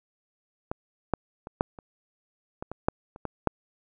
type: clicks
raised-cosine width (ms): 1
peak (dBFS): -16 / -9 / -24 / -8 / -29 / -20 / -21 / -7 / -29 / -17 / -7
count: 11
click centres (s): 0.715 / 1.137 / 1.471 / 1.609 / 1.788 / 2.625 / 2.716 / 2.885 / 3.161 / 3.253 / 3.473
effects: none